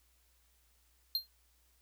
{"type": "tone with exponential decay", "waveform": "square", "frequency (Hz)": 4186, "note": "C8", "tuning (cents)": 0, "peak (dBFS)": -27, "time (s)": [1.15, 1.27], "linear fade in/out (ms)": 1, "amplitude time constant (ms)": 25, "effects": ["added 60 Hz sine -70 dBFS peak until 1.81 s", "white hiss -72 dBFS RMS until 1.81 s"]}